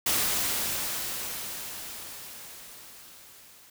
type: noise with level ramp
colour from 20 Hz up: white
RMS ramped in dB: -25 to -54 dBFS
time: 0.06-3.7 s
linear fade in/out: 5 ms
effects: none